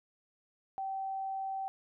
sine tone, 773 Hz, G5, 24 cents flat, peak -34 dBFS, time 0.78-1.68 s, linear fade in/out 0 ms, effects none

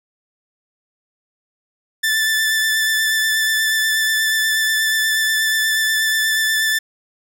sawtooth tone with vibrato, 1760 Hz, A6, in tune, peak -12 dBFS, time 2.03-6.79 s, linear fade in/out 10 ms, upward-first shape sine, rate 8.3 Hz, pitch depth 17 cents each way, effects none

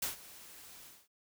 white noise with ADSR envelope, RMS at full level -34 dBFS, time 0.02-1.08 s, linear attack 5 ms, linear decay 130 ms, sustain -19 dB, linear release 230 ms, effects none

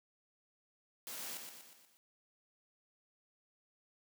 white noise with echo, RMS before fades -45 dBFS, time 1.07-1.37 s, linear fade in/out 0 ms, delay 120 ms, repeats 5, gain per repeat -5 dB, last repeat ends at 1.97 s, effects high-pass 150 Hz 12 dB/octave

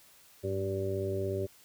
harmonic tone with a mistuned harmonic, 96.7 Hz, G2, 23 cents flat, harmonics 1 / 2 / 3 / 4 / 5 / 6, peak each -35 / -43 / -43 / -33 / -44 / -38 dBFS, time 0.43-1.47 s, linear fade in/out 20 ms, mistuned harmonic 1, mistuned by +39 cents, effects white hiss -59 dBFS RMS until 1.64 s

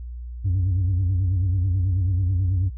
sine tone with vibrato, 92.3 Hz, F#2, 4 cents flat, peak -16 dBFS, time 0.44-2.7 s, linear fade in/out 20 ms, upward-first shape sine, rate 9.2 Hz, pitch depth 110 cents each way, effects tanh soft clip ceiling -17 dBFS + added 60 Hz sine -31 dBFS peak until 2.77 s

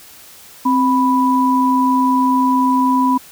sine tone pair together, 261.6 / 987.8 Hz, C4 / B5, 0 / 0 cents, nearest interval octave + major seventh, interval 2300 cents, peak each -14 dBFS, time 0.65-3.18 s, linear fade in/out 10 ms, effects white hiss -41 dBFS RMS until 3.31 s

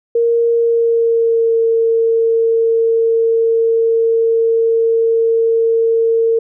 sine tone with pitch glide, 466.2 to 455.6 Hz, A#4 to A#4, 0 to -40 cents, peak -10 dBFS, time 0.15-6.39 s, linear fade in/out 5 ms, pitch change -40 cents, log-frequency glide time 0.5-1.6 s, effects none

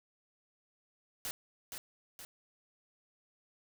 white noise with echo, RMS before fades -39 dBFS, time 1.25-1.31 s, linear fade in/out 0 ms, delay 470 ms, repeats 2, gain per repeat -5 dB, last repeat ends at 2.25 s, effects none

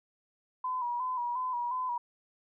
sine tone with vibrato, 987.8 Hz, B5, in tune, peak -30 dBFS, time 0.64-1.98 s, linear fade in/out 5 ms, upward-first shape square, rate 2.8 Hz, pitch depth 48 cents each way, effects none

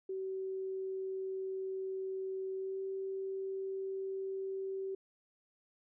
sine tone with pitch glide, 381 to 385.2 Hz, G4 to G4, -49 to -30 cents, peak -36 dBFS, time 0.09-4.95 s, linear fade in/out 5 ms, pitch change +19 cents, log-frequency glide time 2.55-2.81 s, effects none

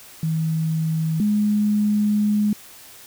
sine tone pair in turn, 160 / 209 Hz, D#3 / G#3, +49 / +11 cents, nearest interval perfect fourth, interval 462 cents, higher second, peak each -19 / -16 dBFS, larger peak second, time 0.23-1.2 / 1.2-2.53 s, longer second, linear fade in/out 2 ms, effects white hiss -44 dBFS RMS until 3.06 s

